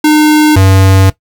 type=tone pair in turn; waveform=square; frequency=304.1 / 95.79 Hz; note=D#4 / G2; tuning=-40 / -39 cents; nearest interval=octave + minor sixth; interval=1999 cents; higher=first; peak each=-4 dBFS; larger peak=neither; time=0.04-0.56 / 0.56-1.1 s; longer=second; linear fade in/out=5 ms; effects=noise-tail reverb RT60 0.1 s tail -17 dB re dry